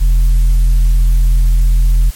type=tone with tanh clipping; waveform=sine; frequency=42.24 Hz; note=E1; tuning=43 cents sharp; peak=-7 dBFS; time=0-2.11 s; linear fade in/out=20 ms; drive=4 dB; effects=white hiss -36 dBFS RMS until 2.15 s + MP3 64 kbps